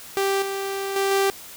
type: tone with level steps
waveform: sawtooth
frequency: 392 Hz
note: G4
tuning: in tune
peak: -16 / -22 / -16 / -14 dBFS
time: 0.17-1.3 s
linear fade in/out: 0 ms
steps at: 0.42 / 0.96 / 1.11 s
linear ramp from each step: 2 ms
effects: white hiss -41 dBFS RMS until 1.56 s